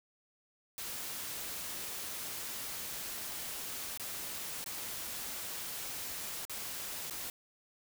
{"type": "noise with dropouts", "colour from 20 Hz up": "white", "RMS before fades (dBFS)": -41, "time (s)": [0.78, 7.3], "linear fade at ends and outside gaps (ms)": 1, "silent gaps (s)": [[3.975, 3.997], [4.642, 4.661], [6.452, 6.496], [7.099, 7.108]], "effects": []}